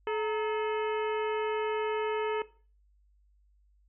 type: harmonic tone with a mistuned harmonic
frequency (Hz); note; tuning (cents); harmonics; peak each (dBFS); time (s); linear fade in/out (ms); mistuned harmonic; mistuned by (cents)
430; A4; -40; 1 / 2 / 3 / 4 / 5 / 6 / 7; -30 / -36 / -40 / -42 / -44 / -46 / -47; 0.07-2.42; 2; 2; +120
effects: noise-tail reverb RT60 0.4 s tail -17 dB re dry + added 50 Hz sine -62 dBFS peak until 3.88 s